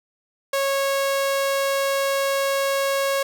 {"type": "tone", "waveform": "sawtooth", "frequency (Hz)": 550, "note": "C#5", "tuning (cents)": -14, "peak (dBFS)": -16, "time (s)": [0.53, 3.23], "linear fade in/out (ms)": 5, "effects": []}